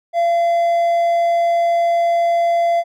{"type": "tone", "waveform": "triangle", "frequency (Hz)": 683, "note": "F5", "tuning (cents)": -39, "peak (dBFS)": -11, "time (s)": [0.13, 2.84], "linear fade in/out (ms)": 50, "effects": []}